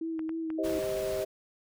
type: tone with vibrato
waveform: sine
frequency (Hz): 322.3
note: E4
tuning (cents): -39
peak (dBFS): -31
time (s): 0.01-0.79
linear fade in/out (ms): 5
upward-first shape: sine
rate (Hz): 3.4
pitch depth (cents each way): 28
type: clicks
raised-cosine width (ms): 0.5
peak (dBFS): -29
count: 6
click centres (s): 0.193 / 0.293 / 0.503 / 0.665 / 0.697 / 0.827
type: chord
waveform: sine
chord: C minor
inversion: second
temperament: just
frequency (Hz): 392.4 / 523.3 / 627.9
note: G4 / C5 / Eb5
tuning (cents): +2 / 0 / +16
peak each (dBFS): -34 / -36 / -32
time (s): 0.58-1.25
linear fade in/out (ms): 10
type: noise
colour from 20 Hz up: pink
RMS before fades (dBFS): -42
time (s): 0.63-1.25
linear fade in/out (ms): 20
effects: none